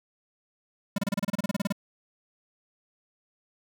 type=tone bursts; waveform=square; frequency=200.2 Hz; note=G3; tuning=37 cents sharp; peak=-25 dBFS; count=15; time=0.96-1.725 s; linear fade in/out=5 ms; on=23 ms; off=30 ms; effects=none